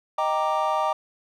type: chord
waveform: triangle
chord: Eb major seventh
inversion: none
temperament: equal with one note detuned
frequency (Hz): 622.3 / 784 / 932.3 / 1178.1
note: Eb5 / G5 / Bb5 / D6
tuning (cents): 0 / 0 / 0 / +5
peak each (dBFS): -25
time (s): 0.18-0.93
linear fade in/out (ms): 5
effects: none